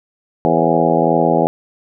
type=harmonic tone with a mistuned harmonic; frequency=82.4 Hz; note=E2; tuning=in tune; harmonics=2 / 3 / 4 / 5 / 6 / 7 / 8 / 9 / 10; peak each=-20 / -20 / -20 / -20 / -20 / -20 / -20 / -20 / -20 dBFS; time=0.45-1.47 s; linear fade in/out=0 ms; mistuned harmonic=7; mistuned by=-76 cents; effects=none